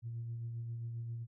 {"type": "tone with tremolo", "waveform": "sine", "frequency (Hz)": 116.54, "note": "A#2", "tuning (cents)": 0, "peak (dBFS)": -36, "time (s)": [0.02, 1.27], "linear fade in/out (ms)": 50, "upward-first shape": "sine", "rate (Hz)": 7.5, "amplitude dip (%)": 30, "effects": ["tanh soft clip ceiling -34 dBFS"]}